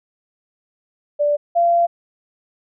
sine tone pair in turn, 586 / 686.7 Hz, D5 / F5, -4 / -29 cents, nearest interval minor third, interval 275 cents, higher second, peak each -14 / -12 dBFS, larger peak second, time 1.19-1.37 / 1.55-1.87 s, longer second, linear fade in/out 20 ms, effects none

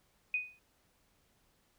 sine tone with exponential decay, 2489 Hz, D#7, in tune, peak -27 dBFS, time 0.34-0.59 s, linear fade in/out 2 ms, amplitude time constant 54 ms, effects pink hiss -72 dBFS RMS until 1.78 s

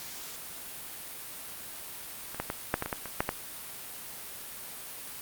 clicks, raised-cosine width 0.5 ms, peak -25 / -15 / -15 / -9 / -15 / -18 / -15 / -23 / -10 / -13 dBFS, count 10, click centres 2.346 / 2.4 / 2.501 / 2.741 / 2.824 / 2.86 / 2.928 / 3.057 / 3.205 / 3.291 s, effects white hiss -42 dBFS RMS until 5.21 s + Opus 48 kbps

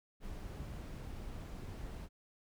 brown noise, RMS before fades -45 dBFS, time 0.2-2.09 s, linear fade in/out 50 ms, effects none

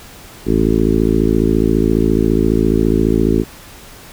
harmonic tone with a mistuned harmonic, 54.6 Hz, A1, 13 cents flat, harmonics 1 / 2 / 3 / 4 / 5 / 6 / 7 / 8, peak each -19 / -22 / -21 / -18 / -18 / -18 / -18 / -23 dBFS, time 0.45-3.45 s, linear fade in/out 50 ms, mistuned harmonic 1, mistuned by -110 cents, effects pink hiss -38 dBFS RMS until 4.12 s

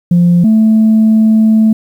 sine tone pair in turn, 174.2 / 219.5 Hz, F3 / A3, -4 / -4 cents, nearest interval major third, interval 400 cents, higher second, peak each -3 dBFS, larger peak neither, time 0.11-0.44 / 0.44-1.73 s, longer second, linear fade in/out 5 ms, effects tanh soft clip ceiling -2 dBFS + 7-bit

